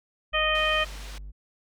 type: tone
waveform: triangle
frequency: 50 Hz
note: G1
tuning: 35 cents sharp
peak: -35 dBFS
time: 0.32-1.32 s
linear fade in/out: 20 ms
type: harmonic tone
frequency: 620 Hz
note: D#5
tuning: 6 cents flat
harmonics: 1 / 2 / 3 / 4 / 5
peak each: -28 / -28 / -28 / -28 / -28 dBFS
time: 0.33-0.85 s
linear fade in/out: 20 ms
type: low-pass noise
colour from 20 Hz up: white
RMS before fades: -45 dBFS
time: 0.55-1.18 s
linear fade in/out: 0 ms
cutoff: 4900 Hz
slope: 12 dB/octave
effects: none